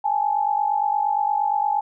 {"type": "tone pair together", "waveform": "sine", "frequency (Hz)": [817.4, 866], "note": ["G#5", "A5"], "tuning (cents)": [-28, -28], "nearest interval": "minor second", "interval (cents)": 100, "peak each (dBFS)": [-21, -22], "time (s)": [0.04, 1.81], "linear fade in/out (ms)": 10, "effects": []}